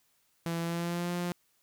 sawtooth tone with pitch glide, 167.7 to 175.63 Hz, E3 to F3, +30 to +10 cents, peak -27 dBFS, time 0.46-1.32 s, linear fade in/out 0 ms, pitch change +80 cents, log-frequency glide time 0.61-1.12 s, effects white hiss -71 dBFS RMS until 1.62 s

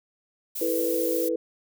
violet noise, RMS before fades -32 dBFS, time 0.55-1.29 s, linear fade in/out 10 ms
sine chord, E suspended fourth, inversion none, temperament equal, 329.6 / 440 / 493.9 Hz, E4 / A4 / B4, 0 / 0 / 0 cents, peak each -28 / -30 / -26 dBFS, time 0.61-1.36 s, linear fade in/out 5 ms
effects none

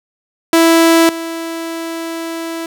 sawtooth tone with level steps, 330 Hz, E4, 2 cents sharp, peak -3 / -17 dBFS, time 0.53-2.66 s, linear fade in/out 2 ms, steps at 1.09 s, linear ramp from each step 2 ms, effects none

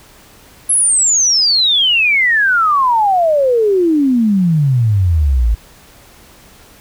sine exponential sweep, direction down, 11175 to 52.5 Hz, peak -9 dBFS, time 0.69-5.55 s, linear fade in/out 10 ms, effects pink hiss -43 dBFS RMS until 6.8 s

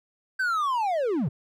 triangle linear sweep, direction down, 1568 to 110.8 Hz, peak -21 dBFS, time 0.39-1.29 s, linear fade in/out 10 ms, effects none

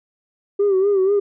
sine tone with vibrato, 392 Hz, G4, in tune, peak -12 dBFS, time 0.59-1.2 s, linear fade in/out 10 ms, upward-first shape sine, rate 4.1 Hz, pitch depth 81 cents each way, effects tanh soft clip ceiling -11 dBFS

